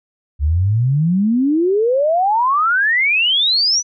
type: exponential sweep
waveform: sine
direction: up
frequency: 68.9 to 6070 Hz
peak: -12 dBFS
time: 0.39-3.83 s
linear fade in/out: 50 ms
effects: none